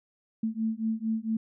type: beating tone pair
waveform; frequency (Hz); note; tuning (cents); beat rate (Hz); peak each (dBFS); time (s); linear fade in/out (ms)
sine; 220 / 224.4; A3 / A3; 0 / +34; 4.4; -30 / -30; 0.43-1.37; 5
effects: none